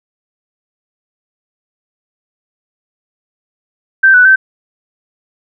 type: tone with pitch steps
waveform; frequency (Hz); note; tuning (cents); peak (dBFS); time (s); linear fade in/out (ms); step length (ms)
sine; 1559 / 1486 / 1547; G6 / F#6 / G6; -10 / +7 / -23; -3; 4.03-4.36; 10; 110
effects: none